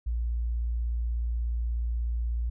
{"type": "tone", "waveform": "sine", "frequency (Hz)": 58.27, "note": "A#1", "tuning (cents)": 0, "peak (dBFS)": -26, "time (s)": [0.06, 2.5], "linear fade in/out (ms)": 10, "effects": []}